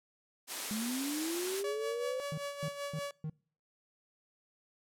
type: high-pass noise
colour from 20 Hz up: white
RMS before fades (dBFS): -38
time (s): 0.47-1.64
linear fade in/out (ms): 50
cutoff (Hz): 220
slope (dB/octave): 48
type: linear sweep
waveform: sine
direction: up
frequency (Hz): 207.1 to 522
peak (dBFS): -34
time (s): 0.71-2.2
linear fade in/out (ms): 0
type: tone with tremolo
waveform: sawtooth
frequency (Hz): 569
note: C#5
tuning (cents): +45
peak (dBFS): -32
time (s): 1.64-3.11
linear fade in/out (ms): 2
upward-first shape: sine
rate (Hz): 5.2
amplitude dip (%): 60
type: tone bursts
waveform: triangle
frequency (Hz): 155.56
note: D#3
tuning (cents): 0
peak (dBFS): -33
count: 4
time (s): 2.32-3.298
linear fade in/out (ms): 2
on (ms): 57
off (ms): 250
effects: noise-tail reverb RT60 0.5 s tail -25 dB re dry + low-pass 12000 Hz 12 dB/octave